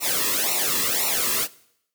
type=noise with flanger; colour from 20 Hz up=white; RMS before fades=-23 dBFS; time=0-1.48 s; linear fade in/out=50 ms; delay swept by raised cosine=0.61 to 1.36 ms; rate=1.9 Hz; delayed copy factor=-1; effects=noise-tail reverb RT60 0.7 s tail -20 dB re dry